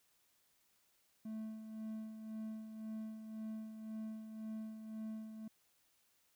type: tone with tremolo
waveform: triangle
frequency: 218.9 Hz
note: A3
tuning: 9 cents flat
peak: -39 dBFS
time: 1.25-5.48 s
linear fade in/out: 5 ms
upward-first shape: sine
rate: 1.9 Hz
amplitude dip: 55%
effects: white hiss -75 dBFS RMS until 6.35 s